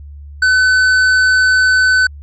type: tone with tanh clipping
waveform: triangle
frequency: 1512 Hz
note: F#6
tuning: 37 cents sharp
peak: -10 dBFS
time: 0.42-2.07 s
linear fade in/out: 5 ms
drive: 14 dB
effects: added 72 Hz sine -30 dBFS peak until 2.22 s + resampled to 22050 Hz